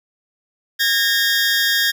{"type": "tone pair together", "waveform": "20% pulse", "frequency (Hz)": [1633, 1833], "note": ["G#6", "A#6"], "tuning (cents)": [-30, -30], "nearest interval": "major second", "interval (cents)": 200, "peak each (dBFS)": -13, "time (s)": [0.79, 1.92], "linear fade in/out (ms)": 20, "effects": []}